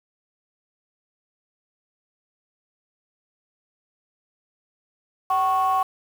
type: ring-modulated tone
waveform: triangle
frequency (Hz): 171.2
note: F3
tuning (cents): -34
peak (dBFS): -12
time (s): 5.3-5.83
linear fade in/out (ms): 5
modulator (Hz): 931
effects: tanh soft clip ceiling -12 dBFS + 7-bit